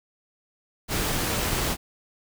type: noise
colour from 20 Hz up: pink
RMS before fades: -26 dBFS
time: 0.88-1.77 s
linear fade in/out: 50 ms
effects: none